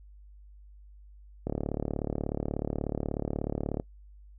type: click train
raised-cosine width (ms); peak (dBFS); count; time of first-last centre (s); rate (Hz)
2; -17; 86; 1.47-3.799; 36.5
effects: noise-tail reverb RT60 0.1 s tail -23 dB re dry + added 50 Hz sine -49 dBFS peak until 4.38 s